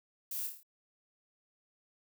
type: noise with echo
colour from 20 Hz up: violet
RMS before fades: -39 dBFS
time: 0.31-0.47 s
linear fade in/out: 5 ms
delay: 27 ms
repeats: 6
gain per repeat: -4 dB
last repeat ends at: 0.632 s
effects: none